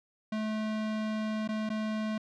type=tone with dropouts; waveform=square; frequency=216.4 Hz; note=A3; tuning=29 cents flat; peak=-31 dBFS; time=0.32-2.18 s; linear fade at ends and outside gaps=5 ms; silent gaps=1.477-1.488 / 1.692-1.7 s; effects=low-pass 4000 Hz 12 dB/octave